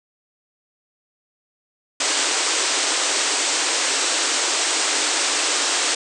white band-pass noise, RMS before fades -21 dBFS, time 2-5.95 s, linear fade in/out 5 ms, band 270 to 8600 Hz, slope 96 dB/octave, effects none

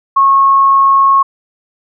sine tone, 1093 Hz, C#6, 25 cents flat, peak -5 dBFS, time 0.16-1.23 s, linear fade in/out 10 ms, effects none

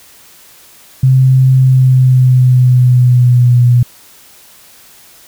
sine tone with pitch glide, 130.81 to 122.05 Hz, C3 to B2, 0 to -20 cents, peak -4 dBFS, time 1.03-3.83 s, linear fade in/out 5 ms, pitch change -120 cents, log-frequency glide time 1.55-3.61 s, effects white hiss -41 dBFS RMS until 5.27 s

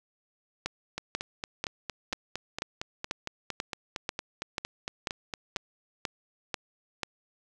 two click trains, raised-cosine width 0.2 ms, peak -16 / -13 dBFS, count 21 / 14, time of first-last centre 0.98-5.567 / 0.66-7.033 s, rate 4.36 / 2.04 Hz, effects none

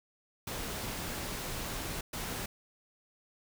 pink noise bursts at uneven times, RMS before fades -38 dBFS, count 2, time 0.47-2.01 / 2.13-2.46 s, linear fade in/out 5 ms, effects none

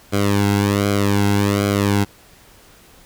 sawtooth tone with flanger, 101 Hz, G#2, 48 cents flat, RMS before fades -17 dBFS, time 0.12-2.05 s, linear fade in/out 20 ms, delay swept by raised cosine 1.1 to 1.7 ms, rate 1.3 Hz, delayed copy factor -0.9, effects pink hiss -48 dBFS RMS until 3.05 s

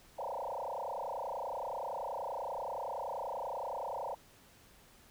sine tone with frequency modulation, 740 Hz, F#5, in tune, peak -36 dBFS, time 0.18-4.15 s, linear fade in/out 10 ms, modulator 30.5 Hz, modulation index 7.6, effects pink hiss -61 dBFS RMS until 5.1 s

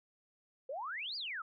sine exponential two-way sweep, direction up then down, 496.6 to 4978 to 1236 Hz, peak -38 dBFS, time 0.69-1.42 s, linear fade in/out 5 ms, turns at 1.16 s, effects none

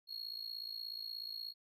triangle tone with amplitude modulation, 4301 Hz, C8, 47 cents sharp, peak -37 dBFS, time 0.07-1.54 s, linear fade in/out 50 ms, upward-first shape sine, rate 56.7 Hz, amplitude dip 85%, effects none

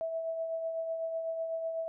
sine tone with tremolo, 654 Hz, E5, 14 cents flat, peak -30 dBFS, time 0.01-1.88 s, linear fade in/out 0 ms, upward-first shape triangle, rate 8 Hz, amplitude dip 45%, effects none

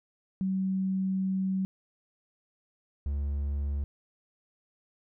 sine / triangle tone pair in turn, 190 / 71.17 Hz, F#3 / C#2, +46 / +46 cents, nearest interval octave + perfect fourth, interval 1700 cents, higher first, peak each -26 dBFS, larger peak neither, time 0.41-1.65 / 3.06-3.84 s, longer first, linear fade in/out 0 ms, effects none

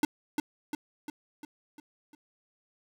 square tone with echo, 298 Hz, D4, 25 cents sharp, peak -22 dBFS, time 0.03-0.05 s, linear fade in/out 2 ms, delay 350 ms, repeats 6, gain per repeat -5 dB, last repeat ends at 2.15 s, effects none

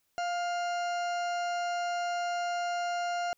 harmonic tone with a mistuned harmonic, 700 Hz, F5, 4 cents sharp, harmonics 1 / 2 / 3 / 4 / 6 / 7 / 8 / 9 / 10, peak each -30 / -38 / -47 / -44 / -48 / -58 / -49 / -60 / -53 dBFS, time 0.18-3.33 s, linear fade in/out 0 ms, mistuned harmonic 2, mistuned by +16 cents, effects white hiss -75 dBFS RMS until 3.37 s

